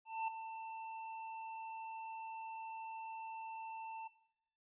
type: tone with ADSR envelope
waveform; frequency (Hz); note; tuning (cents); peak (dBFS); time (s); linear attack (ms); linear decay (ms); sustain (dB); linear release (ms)
square; 893; A5; +25; -35; 0.05-4.08; 230; 4; -10; 10
effects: noise-tail reverb RT60 0.8 s tail -17 dB re dry + resampled to 8000 Hz